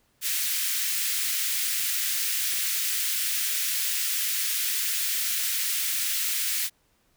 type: high-pass noise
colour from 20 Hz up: white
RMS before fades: -27 dBFS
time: 0.21-6.7 s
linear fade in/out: 50 ms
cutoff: 1700 Hz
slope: 24 dB/octave
effects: pink hiss -67 dBFS RMS until 7.16 s